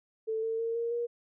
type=tone with pitch steps; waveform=sine; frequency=442.3 / 450 / 457.9 / 465.9 / 474 Hz; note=A4 / A4 / A#4 / A#4 / A#4; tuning=+9 / +39 / -31 / -1 / +29 cents; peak=-29 dBFS; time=0.27-1.07 s; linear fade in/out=20 ms; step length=160 ms; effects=none